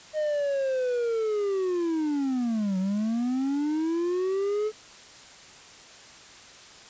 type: linear two-way sweep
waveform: triangle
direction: down then up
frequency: 622 to 184.2 to 434.4 Hz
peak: -22 dBFS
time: 0.13-4.72 s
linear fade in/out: 50 ms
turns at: 2.78 s
effects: white hiss -48 dBFS RMS until 6.89 s + resampled to 16000 Hz